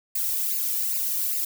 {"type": "noise with flanger", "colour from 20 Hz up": "violet", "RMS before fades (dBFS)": -26, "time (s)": [0.15, 1.45], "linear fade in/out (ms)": 5, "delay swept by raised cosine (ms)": [0.42, 1.72], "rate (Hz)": 2.5, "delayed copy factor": 0.85, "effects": []}